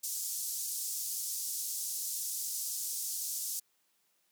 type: band-pass noise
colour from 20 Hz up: pink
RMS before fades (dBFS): -37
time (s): 0.03-3.6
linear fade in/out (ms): 10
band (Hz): 5800 to 16000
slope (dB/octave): 24
effects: white hiss -74 dBFS RMS until 4.31 s + high-pass 150 Hz 12 dB/octave